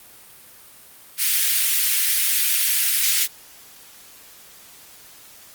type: high-pass noise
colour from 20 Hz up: white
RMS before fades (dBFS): -19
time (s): 1.17-3.28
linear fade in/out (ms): 50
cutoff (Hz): 1800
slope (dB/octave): 24
effects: white hiss -46 dBFS RMS until 5.54 s + Opus 32 kbps